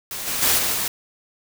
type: noise with level steps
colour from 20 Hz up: white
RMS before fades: -30 / -25 / -18 / -22 / -24 dBFS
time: 0.11-0.88 s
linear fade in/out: 2 ms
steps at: 0.26 / 0.41 / 0.57 / 0.72 s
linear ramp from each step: 20 ms
effects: none